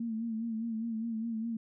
sine tone with vibrato, 226.2 Hz, A3, 48 cents sharp, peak -32 dBFS, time 0-1.57 s, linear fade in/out 5 ms, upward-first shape sine, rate 4.9 Hz, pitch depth 55 cents each way, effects none

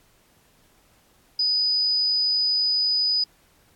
sine tone, 4976 Hz, D#8, 1 cent flat, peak -19 dBFS, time 1.39-3.24 s, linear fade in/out 5 ms, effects pink hiss -60 dBFS RMS until 3.75 s + AAC 64 kbps

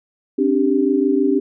sine chord, C suspended second, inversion none, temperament equal with one note detuned, 267.4 / 293.7 / 392 Hz, C4 / D4 / G4, +38 / 0 / 0 cents, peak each -18 dBFS, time 0.38-1.4 s, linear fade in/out 10 ms, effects none

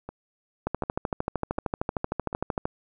two click trains, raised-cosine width 1 ms, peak -22 / -12 dBFS, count 4 / 27, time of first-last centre 0.09-2.329 / 0.67-2.655 s, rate 1.34 / 13.1 Hz, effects none

